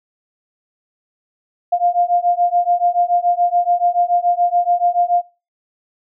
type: beating tone pair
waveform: sine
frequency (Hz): 699 / 706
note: F5 / F5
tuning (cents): +1 / +19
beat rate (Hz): 7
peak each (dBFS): -16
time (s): 1.72-5.22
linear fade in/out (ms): 10
effects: noise-tail reverb RT60 0.3 s tail -19 dB re dry